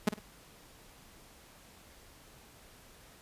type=tone with echo; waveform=sawtooth; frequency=210.9 Hz; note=G#3; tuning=27 cents sharp; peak=-19 dBFS; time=0.07-0.09 s; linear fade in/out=5 ms; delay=51 ms; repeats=2; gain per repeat=-11 dB; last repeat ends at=0.192 s; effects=pink hiss -57 dBFS RMS until 3.21 s + resampled to 32000 Hz